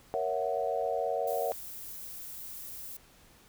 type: chord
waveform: sine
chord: F# dominant seventh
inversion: first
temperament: equal with one note detuned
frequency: 466.2 / 554.4 / 661.2 / 740 Hz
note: A#4 / C#5 / E5 / F#5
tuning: 0 / 0 / +5 / 0 cents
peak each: -34 dBFS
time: 0.14-1.52 s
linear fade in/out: 0 ms
type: noise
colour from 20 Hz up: violet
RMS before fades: -43 dBFS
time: 1.27-2.97 s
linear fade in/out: 5 ms
effects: pink hiss -59 dBFS RMS until 3.48 s